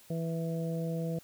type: harmonic tone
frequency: 164.81 Hz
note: E3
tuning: in tune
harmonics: 1 / 2 / 3 / 4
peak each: -32 / -43 / -38 / -43 dBFS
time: 0.1-1.19 s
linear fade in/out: 5 ms
effects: white hiss -58 dBFS RMS until 1.23 s